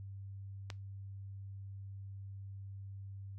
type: click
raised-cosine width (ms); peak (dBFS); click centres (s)
0.2; -25; 0.702
effects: noise-tail reverb RT60 0.2 s tail -20 dB re dry + added 98 Hz sine -44 dBFS peak until 3.38 s